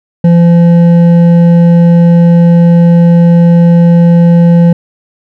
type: tone with hard clipping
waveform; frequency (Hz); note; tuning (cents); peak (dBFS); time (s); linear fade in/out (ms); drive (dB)
sine; 170.7; F3; -39; -3; 0.24-4.73; 5; 7
effects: none